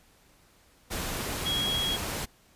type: tone in noise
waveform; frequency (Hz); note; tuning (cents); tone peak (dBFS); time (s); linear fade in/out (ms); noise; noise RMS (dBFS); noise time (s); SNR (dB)
sine; 3303; G#7; -10; -27; 1.45-1.97; 20; pink; -33; 0.9-2.26; +3
effects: pink hiss -61 dBFS RMS until 2.55 s + resampled to 32000 Hz